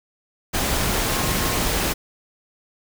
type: tone in noise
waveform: sine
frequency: 1071 Hz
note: C6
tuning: 40 cents sharp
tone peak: -33 dBFS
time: 1.1-1.6 s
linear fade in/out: 20 ms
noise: pink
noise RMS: -22 dBFS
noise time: 0.53-1.94 s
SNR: -14 dB
effects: none